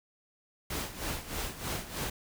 pink noise with tremolo, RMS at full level -34 dBFS, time 0.7-2.1 s, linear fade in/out 5 ms, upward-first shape sine, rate 3.2 Hz, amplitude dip 75%, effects none

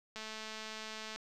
click train, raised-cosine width 0.2 ms, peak -27 dBFS, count 219, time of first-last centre 0.16-1.16 s, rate 218 Hz, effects none

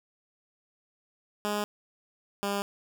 10% pulse tone pair in turn, 207.7 / 201 Hz, G#3 / G3, 0 / +44 cents, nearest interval minor second, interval 56 cents, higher first, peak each -20 dBFS, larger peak neither, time 1.45-1.64 / 2.43-2.62 s, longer neither, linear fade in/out 0 ms, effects none

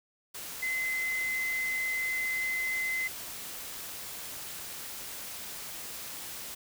sine tone in noise, 2049 Hz, C7, 37 cents flat, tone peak -29 dBFS, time 0.62-3.08 s, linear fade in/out 10 ms, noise white, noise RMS -41 dBFS, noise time 0.34-6.55 s, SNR +9 dB, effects none

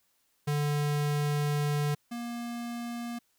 square tone pair in turn, 146.83 / 237 Hz, D3 / A#3, 0 / +29 cents, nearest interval minor sixth, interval 829 cents, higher second, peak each -27 / -35 dBFS, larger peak first, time 0.47-1.95 / 2.11-3.19 s, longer first, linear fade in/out 10 ms, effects white hiss -72 dBFS RMS until 3.38 s

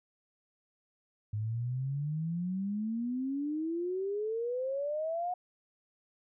sine exponential sweep, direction up, 103.8 to 731 Hz, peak -31 dBFS, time 1.33-5.34 s, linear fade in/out 5 ms, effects none

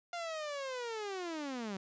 sawtooth linear sweep, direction down, 702 to 185 Hz, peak -34 dBFS, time 0.13-1.77 s, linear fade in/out 2 ms, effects resampled to 16000 Hz + 12-bit

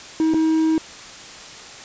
triangle tone with dropouts, 318.5 Hz, D#4, 41 cents sharp, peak -13 dBFS, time 0.2-0.78 s, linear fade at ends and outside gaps 1 ms, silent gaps 0.337-0.344 s, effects white hiss -38 dBFS RMS until 1.84 s + resampled to 16000 Hz

